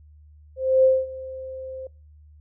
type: tone with ADSR envelope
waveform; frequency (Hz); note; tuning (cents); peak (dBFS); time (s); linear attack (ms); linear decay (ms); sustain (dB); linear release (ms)
sine; 523.3; C5; 0; -12; 0.56-1.87; 280; 220; -20; 3
effects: noise-tail reverb RT60 0.3 s tail -24 dB re dry + added 75 Hz sine -47 dBFS peak until 2.4 s